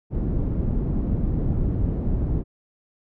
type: low-pass noise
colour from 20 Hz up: pink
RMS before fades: -23 dBFS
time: 0.1-2.44 s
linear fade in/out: 50 ms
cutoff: 240 Hz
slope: 12 dB/octave
effects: none